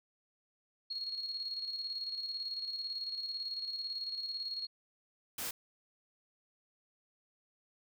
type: tone with tremolo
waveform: sine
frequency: 4300 Hz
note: C8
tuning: 47 cents sharp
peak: -35 dBFS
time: 0.9-4.67 s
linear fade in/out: 10 ms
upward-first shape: square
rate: 18 Hz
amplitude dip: 45%
type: noise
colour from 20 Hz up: white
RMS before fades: -39 dBFS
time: 5.38-5.51 s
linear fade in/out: 5 ms
effects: none